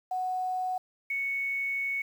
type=tone pair in turn; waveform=sine; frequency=740 / 2217 Hz; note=F#5 / C#7; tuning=0 / 0 cents; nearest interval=octave + perfect fifth; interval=1900 cents; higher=second; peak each=-28 dBFS; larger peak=neither; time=0.11-0.78 / 1.1-2.02 s; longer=second; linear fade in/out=5 ms; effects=9-bit